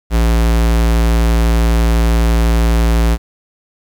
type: tone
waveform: square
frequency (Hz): 57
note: A#1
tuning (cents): -38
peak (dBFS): -10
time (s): 0.1-3.18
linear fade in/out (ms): 50
effects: 8-bit